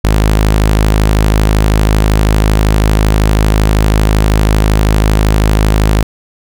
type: tone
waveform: sawtooth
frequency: 52.7 Hz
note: G#1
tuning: 26 cents sharp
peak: -3 dBFS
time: 0.04-6.03 s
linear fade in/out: 5 ms
effects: none